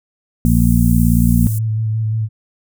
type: high-pass noise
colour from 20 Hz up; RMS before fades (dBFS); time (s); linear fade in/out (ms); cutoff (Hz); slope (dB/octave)
pink; -30; 0.45-1.59; 10; 8800; 24
type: harmonic tone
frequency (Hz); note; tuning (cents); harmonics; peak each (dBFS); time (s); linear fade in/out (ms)
58.27; A#1; 0; 1 / 2 / 3 / 4; -15 / -15 / -15 / -15; 0.45-1.47; 0
type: tone with vibrato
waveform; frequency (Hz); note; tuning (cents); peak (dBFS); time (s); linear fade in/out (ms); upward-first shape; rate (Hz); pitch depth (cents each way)
sine; 110; A2; 0; -15; 1.42-2.29; 50; square; 5.7; 19
effects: none